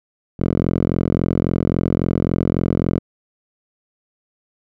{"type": "tone with band-pass filter", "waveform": "5% pulse", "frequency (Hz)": 43.65, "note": "F1", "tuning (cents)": 0, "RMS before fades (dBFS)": -19, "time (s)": [0.39, 2.99], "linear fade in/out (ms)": 10, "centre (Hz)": 160, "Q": 0.71, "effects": []}